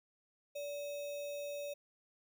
sine tone with sample-and-hold, 577 Hz, D5, 31 cents flat, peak -39 dBFS, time 0.55-1.74 s, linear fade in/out 10 ms, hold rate 3150 Hz, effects none

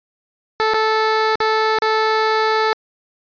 15% pulse tone with dropouts, 437.8 Hz, A4, 9 cents flat, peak -8 dBFS, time 0.6-2.73 s, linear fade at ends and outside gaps 0 ms, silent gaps 0.737-0.743 / 1.356-1.404 / 1.786-1.821 s, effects resampled to 11025 Hz

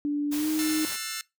sine tone with pitch glide, 291.6 to 310.7 Hz, D4 to D#4, -12 to -2 cents, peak -24 dBFS, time 0.05-0.85 s, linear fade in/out 0 ms, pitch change +110 cents, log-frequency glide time 0.32-0.49 s
white noise, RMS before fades -36 dBFS, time 0.31-0.97 s, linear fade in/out 20 ms
10% pulse chord, F# half-diminished seventh, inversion third, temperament just, 1332 / 1480 / 1776 / 2131 Hz, E6 / F#6 / A6 / C7, +18 / 0 / +16 / +31 cents, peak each -29 / -32 / -29 / -27 dBFS, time 0.59-1.21 s, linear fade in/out 0 ms
effects noise-tail reverb RT60 0.2 s tail -22 dB re dry

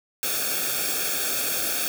white noise with comb filter, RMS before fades -26 dBFS, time 0.23-1.88 s, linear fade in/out 0 ms, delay 1 ms, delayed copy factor -0.9, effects none

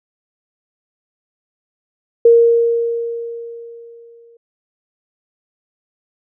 sine tone with exponential decay, 466.2 Hz, A#4, in tune, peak -4 dBFS, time 2.25-4.37 s, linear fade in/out 5 ms, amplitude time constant 460 ms, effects none

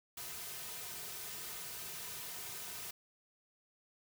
white noise with comb filter, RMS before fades -45 dBFS, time 0.17-2.91 s, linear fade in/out 5 ms, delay 3.6 ms, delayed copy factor -0.7, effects none

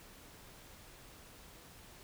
silence, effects pink hiss -56 dBFS RMS until 2.03 s

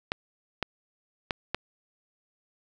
clicks, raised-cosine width 0.3 ms, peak -11 dBFS, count 4, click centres 0.119 / 0.627 / 1.308 / 1.546 s, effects none

